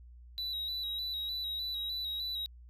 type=tone with vibrato; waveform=triangle; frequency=3898 Hz; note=B7; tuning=23 cents flat; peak=-33 dBFS; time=0.38-2.46 s; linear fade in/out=0 ms; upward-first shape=square; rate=3.3 Hz; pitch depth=33 cents each way; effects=added 60 Hz sine -50 dBFS peak until 2.69 s